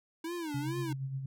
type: tone with vibrato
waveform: square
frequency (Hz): 316.3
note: D#4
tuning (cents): +29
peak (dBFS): -36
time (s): 0.24-0.93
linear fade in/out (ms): 5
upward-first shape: sine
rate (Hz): 2.3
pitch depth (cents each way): 180
type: tone with tremolo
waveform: sine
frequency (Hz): 134.5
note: C3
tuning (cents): +48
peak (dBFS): -32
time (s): 0.54-1.26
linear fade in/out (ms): 5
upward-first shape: sine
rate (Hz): 8.5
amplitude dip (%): 50
effects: none